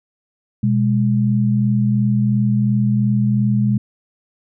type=tone pair together; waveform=sine; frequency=123.35 / 206.2 Hz; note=B2 / G#3; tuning=-2 / -12 cents; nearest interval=major sixth; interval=890 cents; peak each=-16 dBFS; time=0.63-3.78 s; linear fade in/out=5 ms; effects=none